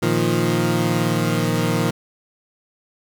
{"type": "chord", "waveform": "20% pulse", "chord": "Bb suspended fourth", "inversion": "none", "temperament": "equal", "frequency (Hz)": [116.54, 155.56, 174.61], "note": ["Bb2", "Eb3", "F3"], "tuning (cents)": [0, 0, 0], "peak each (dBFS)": -17, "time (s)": [0.02, 1.91], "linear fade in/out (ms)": 10, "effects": []}